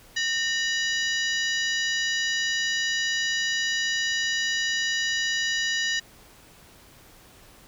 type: harmonic tone with a mistuned harmonic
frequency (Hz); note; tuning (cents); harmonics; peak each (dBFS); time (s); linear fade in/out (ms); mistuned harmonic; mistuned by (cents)
975; B5; -23; 2 / 3 / 4 / 5 / 6 / 7; -26 / -30 / -32 / -34 / -36 / -37; 0.16-6; 10; 2; -110
effects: pink hiss -52 dBFS RMS until 7.67 s